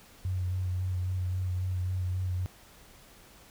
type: tone with vibrato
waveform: sine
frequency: 91.7 Hz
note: F#2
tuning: 15 cents flat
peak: -28 dBFS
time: 0.25-2.46 s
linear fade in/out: 0 ms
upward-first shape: sine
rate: 3.7 Hz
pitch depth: 23 cents each way
effects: pink hiss -55 dBFS RMS until 3.5 s